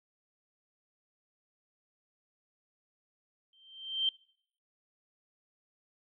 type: tone with exponential growth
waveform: sine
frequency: 3136 Hz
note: G7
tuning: in tune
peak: -24 dBFS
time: 3.53-4.09 s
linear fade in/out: 2 ms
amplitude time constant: 120 ms
effects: noise-tail reverb RT60 0.6 s tail -23 dB re dry